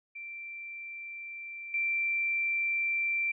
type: tone with level steps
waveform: sine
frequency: 2351 Hz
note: D7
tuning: 1 cent sharp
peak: -39 / -27 dBFS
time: 0.15-3.32 s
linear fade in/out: 10 ms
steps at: 1.74 s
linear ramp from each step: 2 ms
effects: none